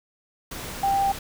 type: tone in noise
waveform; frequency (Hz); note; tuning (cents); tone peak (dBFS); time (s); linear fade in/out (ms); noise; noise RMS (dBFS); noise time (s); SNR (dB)
sine; 789; G5; +11; -19; 0.83-1.12; 5; pink; -35; 0.51-1.19; +13
effects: none